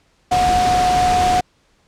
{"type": "tone in noise", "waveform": "sine", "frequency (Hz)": 728, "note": "F#5", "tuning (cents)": -28, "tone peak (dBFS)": -13, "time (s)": [0.31, 1.41], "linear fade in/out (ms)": 10, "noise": "pink", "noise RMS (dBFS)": -22, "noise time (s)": [0.31, 1.41], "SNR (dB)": 6, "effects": ["pink hiss -59 dBFS RMS until 1.87 s", "low-pass 7000 Hz 12 dB/octave"]}